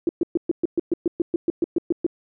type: tone bursts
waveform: sine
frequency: 340 Hz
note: F4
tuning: 46 cents flat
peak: -16 dBFS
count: 15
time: 0.07-2.065 s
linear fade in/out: 2 ms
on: 21 ms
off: 120 ms
effects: none